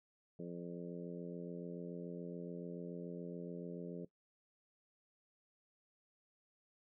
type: harmonic tone with a mistuned harmonic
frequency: 87 Hz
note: F2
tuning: 6 cents flat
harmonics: 2 / 3 / 4 / 5 / 6 / 7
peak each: -46 / -51 / -51 / -49 / -55 / -57 dBFS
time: 0.39-4.05 s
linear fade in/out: 5 ms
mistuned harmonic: 7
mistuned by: -20 cents
effects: noise-tail reverb RT60 0.1 s tail -18 dB re dry

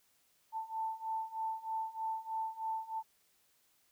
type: beating tone pair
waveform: sine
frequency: 886 / 889.2 Hz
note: A5 / A5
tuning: +12 / +18 cents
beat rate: 3.2 Hz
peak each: -40 / -38 dBFS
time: 0.52-3.03 s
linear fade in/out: 50 ms
effects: white hiss -72 dBFS RMS until 3.91 s

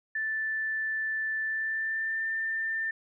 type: tone with pitch glide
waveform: sine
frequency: 1760 to 1790.8 Hz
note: A6 to A6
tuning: 0 to +30 cents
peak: -28 dBFS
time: 0.15-2.91 s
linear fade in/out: 5 ms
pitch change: +30 cents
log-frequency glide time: 1.42-2.25 s
effects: none

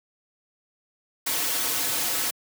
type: noise with comb filter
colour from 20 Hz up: white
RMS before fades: -26 dBFS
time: 1.26-2.31 s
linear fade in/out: 10 ms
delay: 5 ms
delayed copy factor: -1
effects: high-pass 150 Hz 12 dB/octave

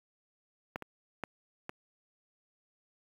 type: clicks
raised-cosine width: 0.5 ms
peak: -20 / -26 / -20 / -23 dBFS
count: 4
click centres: 0.759 / 0.823 / 1.237 / 1.694 s
effects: high-pass 80 Hz 12 dB/octave + 8-bit

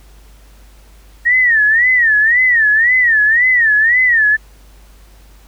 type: tone with vibrato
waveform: sine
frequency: 1855 Hz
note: A#6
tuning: 9 cents flat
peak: -8 dBFS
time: 1.25-4.37 s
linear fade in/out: 20 ms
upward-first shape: sine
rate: 1.9 Hz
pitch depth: 160 cents each way
effects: added 50 Hz sine -40 dBFS peak until 5.47 s + pink hiss -49 dBFS RMS until 5.47 s

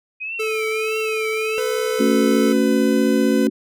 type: tone with vibrato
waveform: sine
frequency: 2489 Hz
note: D#7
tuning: in tune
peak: -25 dBFS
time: 0.2-1.6 s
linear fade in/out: 20 ms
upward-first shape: triangle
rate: 1.6 Hz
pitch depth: 170 cents each way
type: tone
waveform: square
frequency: 437.8 Hz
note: A4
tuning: 9 cents flat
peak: -22 dBFS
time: 0.39-2.53 s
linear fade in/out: 10 ms
type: tone with pitch glide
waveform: 45% pulse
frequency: 501 to 504.5 Hz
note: B4 to B4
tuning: +25 to +37 cents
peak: -23 dBFS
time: 1.58-3.47 s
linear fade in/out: 0 ms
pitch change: +12 cents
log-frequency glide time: 2.45-3.04 s
type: chord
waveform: sine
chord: F# minor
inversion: first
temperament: just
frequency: 222 / 277.5 / 370 Hz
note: A3 / C#4 / F#4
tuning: +16 / +2 / 0 cents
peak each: -18 / -18 / -21 dBFS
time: 1.99-3.5 s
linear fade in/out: 20 ms
effects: none

